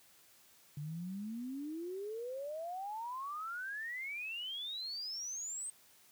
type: exponential sweep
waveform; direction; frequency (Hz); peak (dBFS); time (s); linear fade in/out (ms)
sine; up; 142.3 to 8460; -39; 0.77-5.7; 2
effects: white hiss -64 dBFS RMS until 6.11 s + high-pass 60 Hz 12 dB/octave